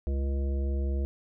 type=harmonic tone with a mistuned harmonic; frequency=69 Hz; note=C#2; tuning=7 cents flat; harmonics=1 / 3 / 5 / 7 / 9; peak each=-26 / -40 / -40 / -44 / -47 dBFS; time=0.07-1.05 s; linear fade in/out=0 ms; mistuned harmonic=1; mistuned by=-21 cents; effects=none